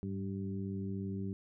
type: harmonic tone with a mistuned harmonic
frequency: 97.1 Hz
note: G2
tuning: 16 cents flat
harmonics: 1 / 2 / 3 / 4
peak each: -40 / -38 / -46 / -46 dBFS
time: 0.03-1.33 s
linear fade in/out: 0 ms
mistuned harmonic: 1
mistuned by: +57 cents
effects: none